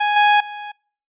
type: tone with level steps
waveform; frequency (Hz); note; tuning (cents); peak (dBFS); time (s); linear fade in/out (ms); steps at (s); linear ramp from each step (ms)
sawtooth; 830.6; G#5; 0; -12 / -7 / -25; 0-0.72; 10; 0.16 / 0.4; 5
effects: noise-tail reverb RT60 0.5 s tail -26 dB re dry + resampled to 8000 Hz